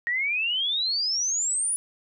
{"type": "exponential sweep", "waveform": "sine", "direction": "up", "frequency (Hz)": [1864.7, 10010], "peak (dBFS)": -23, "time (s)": [0.07, 1.76], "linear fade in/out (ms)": 0, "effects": []}